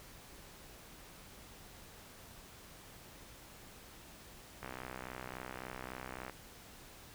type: click train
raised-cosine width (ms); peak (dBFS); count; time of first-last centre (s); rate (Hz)
0.5; -28; 107; 4.63-6.297; 63.6
effects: pink hiss -55 dBFS RMS until 7.14 s